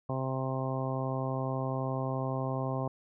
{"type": "harmonic tone", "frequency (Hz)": 131.8, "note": "C3", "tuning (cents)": 13, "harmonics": [1, 2, 3, 4, 5, 6, 7, 8], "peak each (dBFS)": [-33, -38, -41, -39, -39, -42, -44, -41], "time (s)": [0.09, 2.88], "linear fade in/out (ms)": 5, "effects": []}